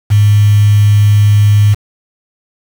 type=tone with quantisation; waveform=sine; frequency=103.83 Hz; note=G#2; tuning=in tune; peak=-4 dBFS; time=0.1-1.75 s; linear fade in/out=20 ms; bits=4; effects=none